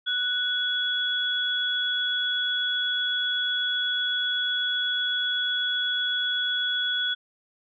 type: tone pair together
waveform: sine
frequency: 1480 / 3373 Hz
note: F#6 / G#7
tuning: 0 / +26 cents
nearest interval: octave + major second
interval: 1426 cents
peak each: -28 / -25 dBFS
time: 0.06-7.15 s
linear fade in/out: 20 ms
effects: none